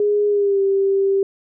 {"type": "tone with pitch glide", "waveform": "sine", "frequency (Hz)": [413.7, 391.6], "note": ["G#4", "G4"], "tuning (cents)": [-7, -2], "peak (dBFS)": -14, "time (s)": [0, 1.23], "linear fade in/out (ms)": 2, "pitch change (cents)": -95, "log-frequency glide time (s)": [0.28, 0.61], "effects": []}